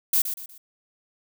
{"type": "noise with echo", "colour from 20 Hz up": "violet", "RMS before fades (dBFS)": -20, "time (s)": [0.13, 0.22], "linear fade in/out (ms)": 5, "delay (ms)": 120, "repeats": 3, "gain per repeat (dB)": -9, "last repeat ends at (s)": 0.58, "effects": []}